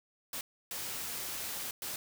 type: noise bursts at uneven times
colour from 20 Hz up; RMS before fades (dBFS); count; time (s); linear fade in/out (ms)
white; -39; 3; 0.33-0.41 / 0.71-1.71 / 1.82-1.96; 2
effects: none